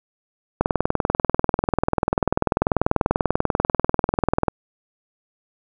click train, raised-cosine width 1 ms, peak -3 dBFS, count 80, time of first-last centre 0.61-4.483 s, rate 20.4 Hz, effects none

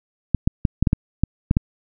clicks, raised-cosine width 5 ms, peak -3 dBFS, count 9, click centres 0.347 / 0.475 / 0.652 / 0.826 / 0.872 / 0.931 / 1.236 / 1.511 / 1.569 s, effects none

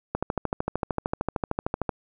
click train, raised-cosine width 1 ms, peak -11 dBFS, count 24, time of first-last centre 0.15-1.892 s, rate 13.2 Hz, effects none

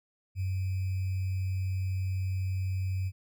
sine tone with sample-and-hold, 94 Hz, F#2, 28 cents sharp, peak -28 dBFS, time 0.35-3.12 s, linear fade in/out 50 ms, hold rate 2450 Hz, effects none

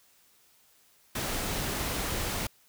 pink noise, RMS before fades -32 dBFS, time 1.15-2.47 s, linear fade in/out 5 ms, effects white hiss -63 dBFS RMS until 2.68 s

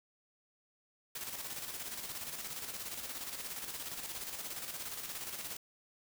white noise with tremolo, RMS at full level -41 dBFS, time 1.15-5.57 s, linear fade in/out 5 ms, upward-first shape square, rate 17 Hz, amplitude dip 45%, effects none

